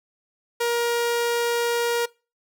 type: tone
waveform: sawtooth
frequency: 472.7 Hz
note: A#4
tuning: 24 cents sharp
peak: -17 dBFS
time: 0.6-2.06 s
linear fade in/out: 10 ms
effects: noise-tail reverb RT60 0.3 s tail -23 dB re dry